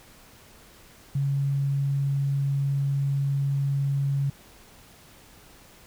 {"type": "tone", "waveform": "sine", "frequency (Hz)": 139.1, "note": "C#3", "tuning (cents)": 6, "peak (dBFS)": -22, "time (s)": [1.15, 4.3], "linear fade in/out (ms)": 5, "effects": ["pink hiss -52 dBFS RMS until 5.86 s"]}